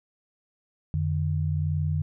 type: tone pair together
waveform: sine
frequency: 89.1 / 150.73 Hz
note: F2 / D3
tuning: +35 / +45 cents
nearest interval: major sixth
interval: 910 cents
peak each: -26 dBFS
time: 0.94-2.02 s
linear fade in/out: 0 ms
effects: none